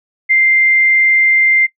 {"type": "tone", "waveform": "sine", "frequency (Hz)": 2093, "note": "C7", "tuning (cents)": 0, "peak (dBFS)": -8, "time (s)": [0.29, 1.67], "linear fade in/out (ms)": 20, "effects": ["noise-tail reverb RT60 0.1 s tail -18 dB re dry"]}